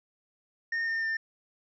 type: tone with pitch steps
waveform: triangle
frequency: 1833 / 1815.1 / 1797.4 Hz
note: A#6 / A#6 / A6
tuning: -30 / -47 / +36 cents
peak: -26 dBFS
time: 0.72-1.17 s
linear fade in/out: 5 ms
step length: 150 ms
effects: resampled to 16000 Hz